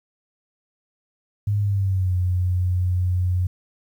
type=tone with pitch glide; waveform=sine; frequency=102.8 to 90.53 Hz; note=G#2 to F#2; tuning=-17 to -37 cents; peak=-18 dBFS; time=1.47-3.47 s; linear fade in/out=5 ms; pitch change=-220 cents; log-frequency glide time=1.6-2.14 s; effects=9-bit